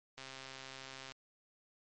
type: click train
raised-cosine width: 0.2 ms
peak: -30 dBFS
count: 126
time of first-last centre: 0.18-1.12 s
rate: 133 Hz
effects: MP3 48 kbps